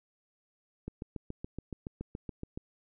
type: click train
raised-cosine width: 3 ms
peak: -25 dBFS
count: 13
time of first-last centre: 0.88-2.575 s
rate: 7.08 Hz
effects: none